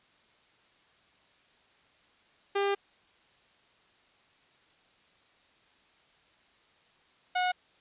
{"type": "tone pair in turn", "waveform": "sawtooth", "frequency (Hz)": [399.5, 728.9], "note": ["G4", "F#5"], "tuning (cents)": [33, -26], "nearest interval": "minor seventh", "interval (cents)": 1041, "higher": "second", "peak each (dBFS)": -22, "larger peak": "neither", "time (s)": [[2.55, 2.75], [7.35, 7.52]], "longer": "first", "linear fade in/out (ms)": 10, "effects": ["white hiss -64 dBFS RMS until 7.8 s", "resampled to 8000 Hz"]}